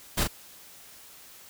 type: noise with echo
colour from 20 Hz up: pink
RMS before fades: -25 dBFS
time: 0.17-0.24 s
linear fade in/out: 10 ms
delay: 37 ms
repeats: 1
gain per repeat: -4 dB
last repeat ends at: 0.277 s
effects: white hiss -50 dBFS RMS until 1.49 s